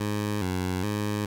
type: tone with vibrato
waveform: 15% pulse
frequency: 98 Hz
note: G2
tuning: in tune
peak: -20 dBFS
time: 0-1.26 s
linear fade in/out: 5 ms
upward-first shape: square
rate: 1.2 Hz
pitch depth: 110 cents each way
effects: none